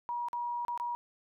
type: tone with dropouts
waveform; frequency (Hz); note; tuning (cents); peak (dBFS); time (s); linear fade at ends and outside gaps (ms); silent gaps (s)
sine; 958; A#5; +47; -32; 0.09-0.95; 0; 0.285-0.331 / 0.65-0.682 / 0.776-0.799
effects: none